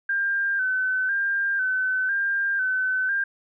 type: tone with vibrato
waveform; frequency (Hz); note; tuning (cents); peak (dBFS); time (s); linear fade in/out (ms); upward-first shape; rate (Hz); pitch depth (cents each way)
sine; 1557; G6; -12; -21; 0.09-3.24; 5; square; 1; 44
effects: none